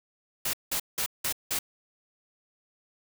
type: noise bursts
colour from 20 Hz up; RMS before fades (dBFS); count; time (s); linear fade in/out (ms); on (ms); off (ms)
white; -29; 5; 0.45-1.59; 5; 84; 180
effects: none